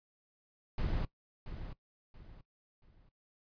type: noise with echo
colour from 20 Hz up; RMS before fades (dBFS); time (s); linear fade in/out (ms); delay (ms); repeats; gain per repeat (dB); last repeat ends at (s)
brown; -33; 0.78-1.05; 2; 680; 3; -10; 3.09
effects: noise-tail reverb RT60 0.1 s tail -19 dB re dry + resampled to 11025 Hz